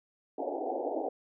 white band-pass noise, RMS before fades -34 dBFS, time 0.38-1.09 s, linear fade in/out 5 ms, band 270 to 820 Hz, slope 96 dB/octave, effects none

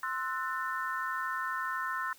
sine chord, F# half-diminished seventh, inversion second, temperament equal with one note detuned, 1046.5 / 1318.5 / 1480 / 1793.9 Hz, C6 / E6 / F#6 / A6, 0 / 0 / 0 / +33 cents, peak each -36 / -37 / -38 / -38 dBFS, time 0.03-2.13 s, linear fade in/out 2 ms, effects white hiss -58 dBFS RMS until 2.18 s

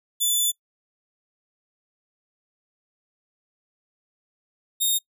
10% pulse tone pair in turn, 3489 / 3696 Hz, A7 / A#7, -15 / -16 cents, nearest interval minor second, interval 99 cents, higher second, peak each -12 dBFS, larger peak neither, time 0.2-0.52 / 4.8-4.99 s, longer first, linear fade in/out 20 ms, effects noise-tail reverb RT60 0.1 s tail -25 dB re dry

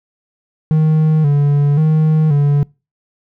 triangle tone with vibrato, 150 Hz, D3, 37 cents sharp, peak -7 dBFS, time 0.71-2.63 s, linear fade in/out 0 ms, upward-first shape square, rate 0.94 Hz, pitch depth 71 cents each way, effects noise-tail reverb RT60 0.3 s tail -26 dB re dry

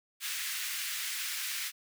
pink high-pass noise, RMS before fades -36 dBFS, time 0.2-1.72 s, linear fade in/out 50 ms, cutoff 1700 Hz, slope 24 dB/octave, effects none

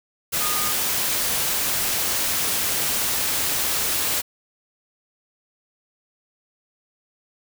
sine tone in noise, 1228 Hz, D#6, 23 cents flat, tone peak -29 dBFS, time 0.4-0.73 s, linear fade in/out 20 ms, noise white, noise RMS -23 dBFS, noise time 0.32-4.22 s, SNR -9 dB, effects none

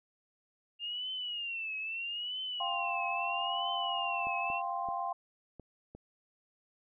sine tone with vibrato, 2800 Hz, F7, 4 cents sharp, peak -35 dBFS, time 0.79-4.62 s, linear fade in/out 50 ms, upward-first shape triangle, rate 0.77 Hz, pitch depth 160 cents each way
sine chord, F suspended second, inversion none, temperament just, 698.5 / 785.8 / 1047.7 Hz, F5 / G5 / C6, 0 / +4 / +2 cents, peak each -37 dBFS, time 2.6-5.13 s, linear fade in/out 5 ms
clicks, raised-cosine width 2 ms, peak -34 dBFS, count 5, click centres 4.27 / 4.501 / 4.887 / 5.597 / 5.95 s
effects none

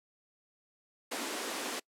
pink high-pass noise, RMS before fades -37 dBFS, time 1.11-1.8 s, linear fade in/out 10 ms, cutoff 230 Hz, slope 48 dB/octave, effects noise-tail reverb RT60 0.1 s tail -25 dB re dry + low-pass 11000 Hz 12 dB/octave

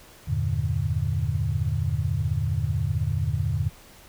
sine chord, E half-diminished seventh, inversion none, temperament equal, 82.41 / 98 / 116.54 / 146.83 Hz, E2 / G2 / Bb2 / D3, 0 / 0 / 0 / 0 cents, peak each -28 dBFS, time 0.27-3.7 s, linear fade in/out 20 ms, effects pink hiss -50 dBFS RMS until 4.08 s

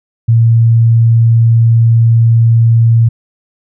sine tone, 115 Hz, A#2, 23 cents flat, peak -4 dBFS, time 0.28-3.09 s, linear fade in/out 10 ms, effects none

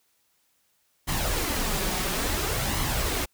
pink noise with flanger, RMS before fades -27 dBFS, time 1.07-3.26 s, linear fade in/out 20 ms, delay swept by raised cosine 0.97 to 5.47 ms, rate 0.58 Hz, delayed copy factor +0.5, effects white hiss -69 dBFS RMS until 3.33 s

